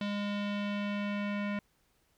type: tone with low-pass filter sweep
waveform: square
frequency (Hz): 204.3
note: G#3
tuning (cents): -28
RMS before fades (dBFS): -34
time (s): 0.01-1.59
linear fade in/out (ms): 2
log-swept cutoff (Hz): 3500 to 2300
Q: 2.3
effects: pink hiss -72 dBFS RMS until 2.17 s